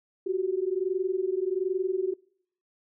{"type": "tone pair together", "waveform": "sine", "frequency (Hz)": [364.5, 385.8], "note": ["F#4", "G4"], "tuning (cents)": [-26, -28], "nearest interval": "minor second", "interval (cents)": 98, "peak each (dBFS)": -28, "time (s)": [0.26, 2.14], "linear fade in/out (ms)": 10, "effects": ["noise-tail reverb RT60 0.7 s tail -26 dB re dry"]}